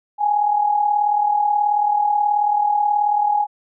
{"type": "tone with amplitude modulation", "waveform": "sine", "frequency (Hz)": 830.6, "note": "G#5", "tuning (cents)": 0, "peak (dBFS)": -12, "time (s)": [0.18, 3.47], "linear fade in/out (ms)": 50, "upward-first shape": "sine", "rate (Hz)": 38.5, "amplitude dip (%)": 60, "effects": []}